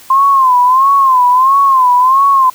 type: tone with vibrato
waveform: sine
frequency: 1046.5 Hz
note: C6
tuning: in tune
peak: -5 dBFS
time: 0.1-2.5 s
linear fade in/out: 5 ms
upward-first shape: sine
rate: 1.5 Hz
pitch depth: 110 cents each way
effects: white hiss -38 dBFS RMS until 2.54 s + high-pass 60 Hz 12 dB/octave